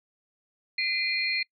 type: tone cluster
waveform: sine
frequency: 2052 / 2413 / 4221 Hz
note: C7 / D7 / C8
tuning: -34 / +46 / +14 cents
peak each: -29 dBFS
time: 0.78-1.43 s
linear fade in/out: 5 ms
effects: noise-tail reverb RT60 0.1 s tail -26 dB re dry